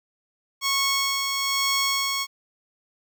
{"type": "tone with tremolo", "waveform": "10% pulse", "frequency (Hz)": 1100, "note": "C#6", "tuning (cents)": -14, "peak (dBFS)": -12, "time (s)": [0.61, 2.27], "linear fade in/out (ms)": 50, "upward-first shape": "sine", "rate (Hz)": 1.1, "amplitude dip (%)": 35, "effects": []}